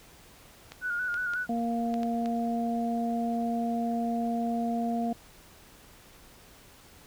clicks, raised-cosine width 0.2 ms, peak -24 dBFS, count 6, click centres 0.72 / 1.142 / 1.336 / 1.941 / 2.032 / 2.259 s
sine tone with vibrato, 1453 Hz, F#6, 32 cents flat, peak -28 dBFS, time 0.81-1.47 s, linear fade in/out 50 ms, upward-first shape square, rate 5.5 Hz, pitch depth 38 cents each way
harmonic tone, 233.1 Hz, A#3, in tune, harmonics 1 / 2 / 3, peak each -28 / -39 / -32 dBFS, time 1.49-5.13 s, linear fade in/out 5 ms
effects pink hiss -54 dBFS RMS until 7.06 s

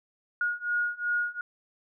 sine beating tone pair, 1438 / 1440.7 Hz, F#6 / F#6, -50 / -47 cents, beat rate 2.7 Hz, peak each -30 / -29 dBFS, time 0.41-1.41 s, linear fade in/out 2 ms, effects none

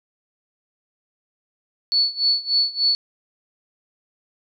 sine tone with tremolo, 4435 Hz, C#8, in tune, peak -14 dBFS, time 1.92-2.95 s, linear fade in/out 0 ms, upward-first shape sine, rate 3.4 Hz, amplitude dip 90%, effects none

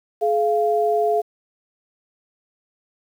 sine tone pair together, 424.8 / 692 Hz, G#4 / F5, +39 / -16 cents, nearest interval minor sixth, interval 845 cents, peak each -19 / -19 dBFS, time 0.21-1.22 s, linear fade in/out 20 ms, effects 8-bit

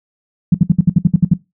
sine tone bursts, 173.2 Hz, F3, 14 cents flat, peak -4 dBFS, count 10, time 0.52-1.337 s, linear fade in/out 5 ms, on 25 ms, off 63 ms, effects noise-tail reverb RT60 0.2 s tail -18 dB re dry

